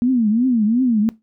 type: tone with vibrato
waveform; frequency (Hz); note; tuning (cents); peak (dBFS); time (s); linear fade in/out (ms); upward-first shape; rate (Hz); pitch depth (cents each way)
sine; 233.1; A#3; 0; -13; 0.02-1.09; 0; triangle; 2.8; 230
effects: noise-tail reverb RT60 0.2 s tail -20 dB re dry